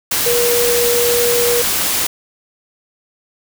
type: tone in noise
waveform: sine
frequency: 479.1 Hz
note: A#4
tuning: 47 cents sharp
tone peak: -14 dBFS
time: 0.26-1.62 s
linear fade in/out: 5 ms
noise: white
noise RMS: -17 dBFS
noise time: 0.11-2.07 s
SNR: 0 dB
effects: none